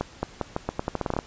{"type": "accelerating click train", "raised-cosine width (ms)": 1, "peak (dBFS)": -11, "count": 14, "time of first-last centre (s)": [0.01, 1.189], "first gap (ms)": 220, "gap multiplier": 0.83, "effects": ["pink hiss -48 dBFS RMS until 1.26 s", "resampled to 16000 Hz"]}